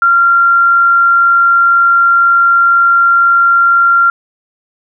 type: tone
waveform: sine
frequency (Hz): 1381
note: F6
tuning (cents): -20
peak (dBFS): -5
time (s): 0.02-4.1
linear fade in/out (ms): 2
effects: none